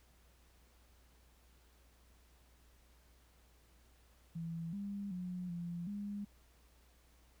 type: tone with pitch steps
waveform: sine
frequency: 165.8 / 200.9 / 180.3 / 172.2 / 203.8 Hz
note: E3 / G3 / F#3 / F3 / G#3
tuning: +10 / +43 / -45 / -24 / -32 cents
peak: -39 dBFS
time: 4.35-6.25 s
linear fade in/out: 10 ms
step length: 380 ms
effects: added 60 Hz sine -65 dBFS peak until 7.4 s + pink hiss -70 dBFS RMS until 7.4 s